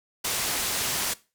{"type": "low-pass noise", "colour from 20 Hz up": "white", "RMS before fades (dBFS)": -28, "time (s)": [0.24, 1.14], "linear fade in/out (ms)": 10, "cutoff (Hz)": 11000, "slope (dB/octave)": 12, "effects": ["noise-tail reverb RT60 0.3 s tail -19 dB re dry"]}